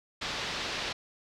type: low-pass noise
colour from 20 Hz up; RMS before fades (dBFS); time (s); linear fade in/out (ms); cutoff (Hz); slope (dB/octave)
white; -35; 0.21-0.93; 10; 4700; 24
effects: none